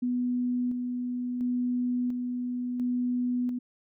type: tone with tremolo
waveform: sine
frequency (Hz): 246.9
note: B3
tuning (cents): 0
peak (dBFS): -25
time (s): 0.02-3.59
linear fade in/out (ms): 10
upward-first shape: square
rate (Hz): 0.72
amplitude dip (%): 35
effects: none